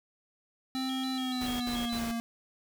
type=tone with pitch glide; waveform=square; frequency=261.6 to 231.7 Hz; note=C4 to A#3; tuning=0 to -10 cents; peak=-32 dBFS; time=0.75-2.2 s; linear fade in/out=0 ms; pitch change=-210 cents; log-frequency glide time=1.12-2.03 s
type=tone with vibrato; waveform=sine; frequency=3617 Hz; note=A7; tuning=47 cents sharp; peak=-38 dBFS; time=0.75-1.99 s; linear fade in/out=5 ms; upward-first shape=square; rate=3.5 Hz; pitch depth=170 cents each way
type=noise bursts; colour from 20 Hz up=pink; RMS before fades=-40 dBFS; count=3; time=1.41-2.114 s; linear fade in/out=2 ms; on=190 ms; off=67 ms
effects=none